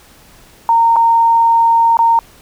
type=tone with dropouts; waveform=sine; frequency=921 Hz; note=A#5; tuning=21 cents flat; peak=-7 dBFS; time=0.69-2.19 s; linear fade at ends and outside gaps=1 ms; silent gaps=0.96-0.965 / 1.97-1.99 s; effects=pink hiss -44 dBFS RMS until 2.41 s